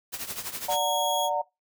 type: noise with tremolo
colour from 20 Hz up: white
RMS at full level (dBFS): -32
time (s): 0.12-0.78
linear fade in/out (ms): 20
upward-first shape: triangle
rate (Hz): 12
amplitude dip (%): 80
type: chord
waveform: sine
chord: D augmented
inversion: none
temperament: just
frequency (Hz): 587.3 / 734.2 / 917.7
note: D5 / F#5 / A#5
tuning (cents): 0 / -14 / -27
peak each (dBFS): -29 / -28 / -28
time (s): 0.68-1.42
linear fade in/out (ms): 10
type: tone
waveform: sawtooth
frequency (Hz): 3322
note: G#7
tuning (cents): 0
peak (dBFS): -26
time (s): 0.69-1.3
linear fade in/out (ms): 50
effects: noise-tail reverb RT60 0.2 s tail -21 dB re dry